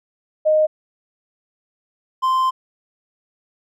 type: tone pair in turn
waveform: sine / triangle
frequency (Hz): 619 / 1041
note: D#5 / C6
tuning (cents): -9 / -9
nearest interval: major sixth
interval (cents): 900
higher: second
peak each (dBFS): -12 / -13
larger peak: first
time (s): 0.45-0.67 / 2.22-2.51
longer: second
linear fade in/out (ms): 20
effects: none